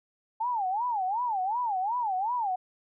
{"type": "tone with vibrato", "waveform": "sine", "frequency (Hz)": 855, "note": "A5", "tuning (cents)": -50, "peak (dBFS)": -26, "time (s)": [0.4, 2.56], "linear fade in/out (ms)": 10, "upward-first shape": "sine", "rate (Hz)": 2.7, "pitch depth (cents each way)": 260, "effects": []}